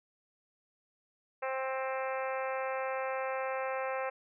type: harmonic tone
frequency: 263.6 Hz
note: C4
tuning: 13 cents sharp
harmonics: 2 / 3 / 4 / 5 / 6 / 7 / 8 / 9 / 10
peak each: -35 / -39 / -41 / -43 / -45 / -46 / -47 / -48 / -49 dBFS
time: 1.42-4.1 s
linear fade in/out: 10 ms
effects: none